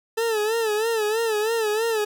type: tone with vibrato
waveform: 40% pulse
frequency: 440 Hz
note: A4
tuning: in tune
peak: -20 dBFS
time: 0.17-2.05 s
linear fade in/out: 10 ms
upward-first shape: sine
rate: 3.1 Hz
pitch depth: 90 cents each way
effects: none